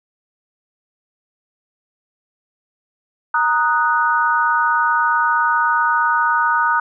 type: chord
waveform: sine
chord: D# minor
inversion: second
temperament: equal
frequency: 932.3 / 1244.5 / 1480 Hz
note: A#5 / D#6 / F#6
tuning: 0 / 0 / 0 cents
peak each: -18 dBFS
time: 3.34-6.8 s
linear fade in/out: 5 ms
effects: none